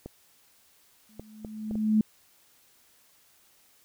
clicks, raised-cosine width 2 ms, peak -25 dBFS, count 5, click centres 0.06 / 1.196 / 1.448 / 1.711 / 1.755 s
sine tone with exponential growth, 215.7 Hz, A3, 34 cents flat, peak -17 dBFS, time 1.09-2.01 s, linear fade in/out 2 ms, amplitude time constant 200 ms
effects white hiss -62 dBFS RMS until 3.84 s

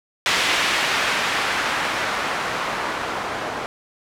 blue noise with low-pass filter sweep, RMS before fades -23 dBFS, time 0.26-3.66 s, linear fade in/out 0 ms, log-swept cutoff 2400 to 890 Hz, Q 0.87, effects none

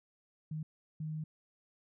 sine tone bursts at uneven times, 155.56 Hz, D#3, in tune, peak -36 dBFS, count 2, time 0.51-0.63 / 1-1.24 s, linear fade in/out 5 ms, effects none

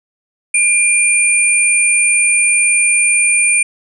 sine tone pair together, 2394 / 9039 Hz, D7 / C#9, +33 / +33 cents, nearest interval octave + major seventh, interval 2300 cents, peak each -12 dBFS, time 0.54-3.63 s, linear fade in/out 5 ms, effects none

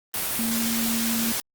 sine tone in noise, 228.9 Hz, A#3, 31 cents flat, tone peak -25 dBFS, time 0.39-1.32 s, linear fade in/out 0 ms, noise white, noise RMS -27 dBFS, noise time 0.14-1.4 s, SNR -1 dB, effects Opus 32 kbps

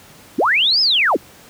sine linear two-way sweep, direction up then down, 171.5 to 5274 to 171.5 Hz, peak -12 dBFS, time 0.38-1.17 s, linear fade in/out 10 ms, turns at 0.81 s, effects pink hiss -44 dBFS RMS until 1.49 s + high-pass 80 Hz 12 dB/octave

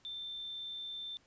sine tone, 3561 Hz, A7, 20 cents sharp, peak -40 dBFS, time 0.05-1.17 s, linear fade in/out 0 ms, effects pink hiss -68 dBFS RMS until 1.26 s + resampled to 16000 Hz

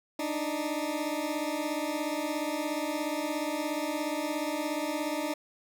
20% pulse beating tone pair, 293.7 / 310.7 Hz, D4 / D#4, 0 / -2 cents, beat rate 17 Hz, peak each -28 dBFS, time 0.19-5.34 s, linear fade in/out 5 ms, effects none

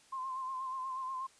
sine tone with vibrato, 1046.5 Hz, C6, in tune, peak -36 dBFS, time 0.12-1.27 s, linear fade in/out 10 ms, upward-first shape sine, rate 8.3 Hz, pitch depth 42 cents each way, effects white hiss -63 dBFS RMS until 1.39 s + resampled to 22050 Hz

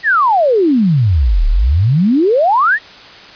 sine exponential two-way sweep, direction down then up, 1932 to 34.21 to 1932 Hz, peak -8 dBFS, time 0.03-2.79 s, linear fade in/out 50 ms, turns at 1.47 s, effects white hiss -36 dBFS RMS until 3.35 s + resampled to 11025 Hz

